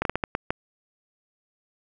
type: slowing click train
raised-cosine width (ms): 0.5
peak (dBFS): -9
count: 7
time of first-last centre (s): 0.02-0.505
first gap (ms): 32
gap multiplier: 1.37
effects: none